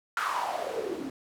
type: noise with band-pass filter sweep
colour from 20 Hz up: white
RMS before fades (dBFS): -32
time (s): 0.17-1.1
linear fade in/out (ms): 2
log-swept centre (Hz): 1400 to 260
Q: 5.8
effects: none